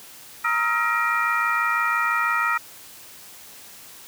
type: tone cluster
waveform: sine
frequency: 934 / 1273 / 1379 / 1895 / 2386 Hz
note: A#5 / D#6 / F6 / A#6 / D7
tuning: +3 / +39 / -22 / +28 / +27 cents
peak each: -29 / -24 / -25 / -25 / -29 dBFS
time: 0.44-2.58 s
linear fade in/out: 10 ms
effects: white hiss -44 dBFS RMS until 4.07 s + high-pass 60 Hz 12 dB/octave